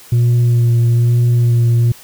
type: tone with vibrato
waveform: sine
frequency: 119 Hz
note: A#2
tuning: 36 cents sharp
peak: -6 dBFS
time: 0.12-1.92 s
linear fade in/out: 5 ms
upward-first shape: sine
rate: 1.1 Hz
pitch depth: 19 cents each way
effects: tanh soft clip ceiling -8 dBFS + white hiss -40 dBFS RMS until 2.03 s